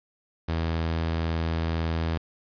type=tone; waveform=sawtooth; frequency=81.9 Hz; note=E2; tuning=11 cents flat; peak=-21 dBFS; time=0.48-2.18 s; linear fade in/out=10 ms; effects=resampled to 11025 Hz + 8-bit